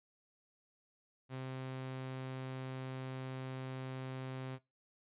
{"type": "tone", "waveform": "sawtooth", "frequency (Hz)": 130.81, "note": "C3", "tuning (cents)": 0, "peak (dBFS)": -37, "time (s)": [1.29, 4.59], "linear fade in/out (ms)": 50, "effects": ["noise-tail reverb RT60 0.2 s tail -18 dB re dry", "resampled to 8000 Hz"]}